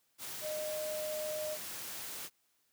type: tone in noise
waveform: sine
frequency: 614 Hz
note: D#5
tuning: 23 cents flat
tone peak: -36 dBFS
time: 0.41-1.58 s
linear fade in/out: 50 ms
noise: white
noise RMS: -43 dBFS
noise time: 0.18-2.3 s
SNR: +4 dB
effects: white hiss -75 dBFS RMS until 2.72 s + high-pass 80 Hz 12 dB/octave

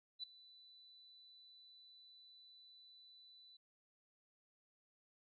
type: tone with ADSR envelope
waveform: sine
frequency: 3985 Hz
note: B7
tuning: 15 cents sharp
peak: -40 dBFS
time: 0.19-3.57 s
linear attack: 44 ms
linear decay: 5 ms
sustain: -20 dB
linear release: 7 ms
effects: none

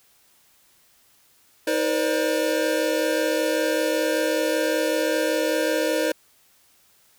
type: tone cluster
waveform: square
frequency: 316.6 / 481.8 / 527 / 595 Hz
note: D#4 / B4 / C5 / D5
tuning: +30 / -43 / +12 / +22 cents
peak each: -27 dBFS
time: 1.67-6.12 s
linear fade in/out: 5 ms
effects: white hiss -59 dBFS RMS until 7.18 s

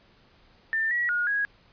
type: tone with pitch steps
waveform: sine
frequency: 1790 / 1923 / 1438 / 1654 Hz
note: A6 / B6 / F#6 / G#6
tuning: +29 / -47 / -50 / -8 cents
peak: -23 dBFS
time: 0.73-1.45 s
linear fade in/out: 0 ms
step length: 180 ms
effects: pink hiss -59 dBFS RMS until 1.72 s + resampled to 11025 Hz

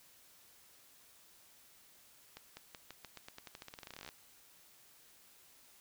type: accelerating click train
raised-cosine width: 0.2 ms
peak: -30 dBFS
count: 26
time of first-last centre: 2.37-4.089 s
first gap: 200 ms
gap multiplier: 0.89
effects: white hiss -63 dBFS RMS until 5.8 s

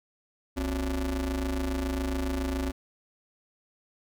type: ring-modulated tone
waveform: 35% pulse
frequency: 101.6 Hz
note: G#2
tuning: 38 cents flat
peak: -23 dBFS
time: 0.56-2.72 s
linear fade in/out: 20 ms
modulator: 166 Hz
effects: none

